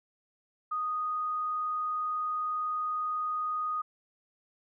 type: tone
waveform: sine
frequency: 1241 Hz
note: D#6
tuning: 5 cents flat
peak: -29 dBFS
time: 0.71-3.82 s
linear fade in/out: 10 ms
effects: none